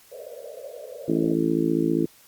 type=band-pass noise; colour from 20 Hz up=pink; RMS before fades=-39 dBFS; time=0.11-1.35 s; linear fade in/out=20 ms; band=450 to 630 Hz; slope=96 dB/octave
type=harmonic tone; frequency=55 Hz; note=A1; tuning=in tune; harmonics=3 / 4 / 5 / 6 / 7 / 8; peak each=-28 / -30 / -25 / -23 / -33 / -30 dBFS; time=1.08-2.06 s; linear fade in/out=5 ms
effects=white hiss -54 dBFS RMS until 2.27 s + Opus 48 kbps